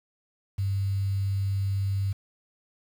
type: tone with quantisation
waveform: sine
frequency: 98 Hz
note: G2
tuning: in tune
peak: -24 dBFS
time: 0.58-2.13 s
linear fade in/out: 10 ms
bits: 8
effects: none